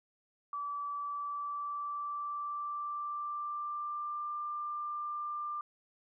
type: tone with pitch glide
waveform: sine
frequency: 1154 to 1190.6 Hz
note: D6 to D6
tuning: -31 to +23 cents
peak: -35 dBFS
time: 0.53-5.61 s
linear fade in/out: 2 ms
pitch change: +54 cents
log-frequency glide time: 0.9-4.35 s
effects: none